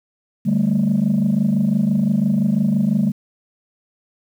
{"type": "chord", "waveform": "sine", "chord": "D suspended fourth", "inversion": "none", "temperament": "equal with one note detuned", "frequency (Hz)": [146.83, 196, 221.9], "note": ["D3", "G3", "A3"], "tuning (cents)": [0, 0, 15], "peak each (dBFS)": [-21, -16, -17], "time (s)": [0.45, 3.12], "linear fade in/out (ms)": 20, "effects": ["tanh soft clip ceiling -10 dBFS", "8-bit"]}